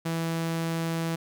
sawtooth tone, 164.81 Hz, E3, in tune, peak -23 dBFS, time 0.05-1.16 s, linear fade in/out 10 ms, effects none

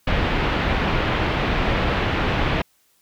pink low-pass noise, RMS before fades -21 dBFS, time 0.07-2.62 s, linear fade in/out 5 ms, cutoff 3200 Hz, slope 24 dB/octave, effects white hiss -62 dBFS RMS until 3.01 s

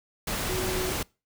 sine tone in noise, 370 Hz, F#4, in tune, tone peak -30 dBFS, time 0.49-0.93 s, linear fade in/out 5 ms, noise pink, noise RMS -30 dBFS, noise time 0.27-1.03 s, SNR -3 dB, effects noise-tail reverb RT60 0.3 s tail -25 dB re dry

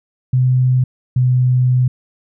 sine tone pair in turn, 127.6 / 126.35 Hz, C3 / B2, -43 / +40 cents, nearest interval unison, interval 17 cents, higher first, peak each -10 dBFS, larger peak neither, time 0.33-0.84 / 1.16-1.88 s, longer second, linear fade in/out 5 ms, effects none

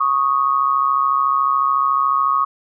sine tone pair together, 1108.7 / 1242.6 Hz, C#6 / D#6, 0 / -3 cents, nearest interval major second, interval 197 cents, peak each -16 / -18 dBFS, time 0-2.45 s, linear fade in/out 10 ms, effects none

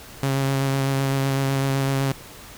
sawtooth tone with vibrato, 136.1 Hz, C#3, 31 cents flat, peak -16 dBFS, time 0.23-2.12 s, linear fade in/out 0 ms, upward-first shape sine, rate 7.9 Hz, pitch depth 16 cents each way, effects pink hiss -42 dBFS RMS until 2.57 s

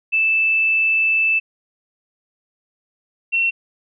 sine tone pair in turn, 2637 / 2714 Hz, E7 / E7, 0 / +50 cents, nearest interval unison, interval 50 cents, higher second, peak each -14 / -15 dBFS, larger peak first, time 0.12-1.4 / 3.32-3.51 s, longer first, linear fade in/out 20 ms, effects none

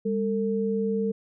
sine tone pair together, 201.3 / 450.1 Hz, G3 / A4, +46 / +39 cents, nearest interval octave + major second, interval 1393 cents, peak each -26 dBFS, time 0.05-1.12 s, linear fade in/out 10 ms, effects none

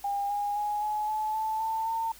sine tone with pitch steps, 805 / 818.6 / 832.4 / 846.5 / 860.8 / 875.3 / 890.1 / 905.1 Hz, G5 / G#5 / G#5 / G#5 / A5 / A5 / A5 / A5, +46 / -25 / +4 / +33 / -38 / -9 / +20 / +49 cents, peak -27 dBFS, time 0.04-2.12 s, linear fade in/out 5 ms, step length 260 ms, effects added 50 Hz sine -58 dBFS peak until 2.19 s + white hiss -52 dBFS RMS until 2.19 s

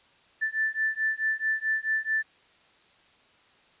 sine beating tone pair, 1760 / 1764.6 Hz, A6 / A6, 0 / +5 cents, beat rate 4.6 Hz, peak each -28 dBFS, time 0.41-2.23 s, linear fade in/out 20 ms, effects white hiss -60 dBFS RMS until 3.8 s + resampled to 8000 Hz

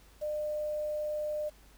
sine tone with quantisation, 603 Hz, D5, 46 cents sharp, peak -31 dBFS, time 0.21-1.5 s, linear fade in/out 20 ms, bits 9, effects added 50 Hz sine -58 dBFS peak until 1.77 s + pink hiss -61 dBFS RMS until 1.77 s

